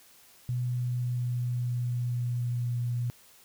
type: tone with pitch glide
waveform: sine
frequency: 123.6 to 120.85 Hz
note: B2 to B2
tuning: +2 to -37 cents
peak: -27 dBFS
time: 0.49-3.1 s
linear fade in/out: 0 ms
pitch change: -39 cents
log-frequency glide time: 0.63-2.8 s
effects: white hiss -57 dBFS RMS until 3.44 s